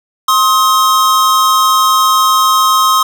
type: tone pair together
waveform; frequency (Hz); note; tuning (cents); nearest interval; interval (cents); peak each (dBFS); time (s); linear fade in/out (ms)
square; 1060 / 1267.3; C6 / D#6; +22 / +31; minor third; 309; -11; 0.28-3.03; 5
effects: none